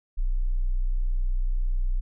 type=tone; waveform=sine; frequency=30.87 Hz; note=B0; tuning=in tune; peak=-21 dBFS; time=0.17-2.01 s; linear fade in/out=20 ms; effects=none